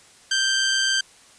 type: tone with amplitude modulation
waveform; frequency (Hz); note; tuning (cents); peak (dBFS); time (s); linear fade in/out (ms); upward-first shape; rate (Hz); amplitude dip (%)
15% pulse; 1568; G6; 0; -11; 0.31-1.01; 5; sine; 127; 30
effects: white hiss -51 dBFS RMS until 1.38 s + resampled to 22050 Hz